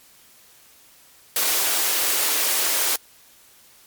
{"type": "high-pass noise", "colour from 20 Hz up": "white", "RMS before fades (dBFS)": -21, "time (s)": [1.36, 2.96], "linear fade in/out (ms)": 2, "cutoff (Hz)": 310, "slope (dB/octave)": 24, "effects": ["white hiss -52 dBFS RMS until 3.86 s", "MP3 96 kbps"]}